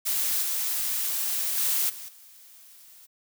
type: noise with level steps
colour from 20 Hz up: blue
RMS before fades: -26 / -28 / -25 / -40 / -51 dBFS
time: 0.05-3.07 s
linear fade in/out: 20 ms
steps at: 0.42 / 1.57 / 1.89 / 2.08 s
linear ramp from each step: 10 ms
effects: none